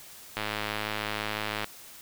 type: click train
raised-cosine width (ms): 0.3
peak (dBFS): -14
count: 136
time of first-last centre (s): 0.37-1.644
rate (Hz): 106
effects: white hiss -48 dBFS RMS until 2.01 s